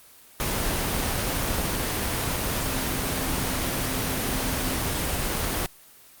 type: tone in noise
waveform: sine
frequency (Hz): 260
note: C4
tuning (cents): -11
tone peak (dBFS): -33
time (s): 2.6-4.79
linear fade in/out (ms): 0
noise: pink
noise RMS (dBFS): -26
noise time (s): 0.4-5.66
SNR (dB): -10
effects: white hiss -51 dBFS RMS until 6.2 s + Opus 24 kbps